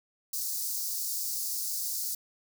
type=high-pass noise; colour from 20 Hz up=white; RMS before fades=-33 dBFS; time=0.33-2.15 s; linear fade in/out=5 ms; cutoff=4500 Hz; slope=48 dB/octave; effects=none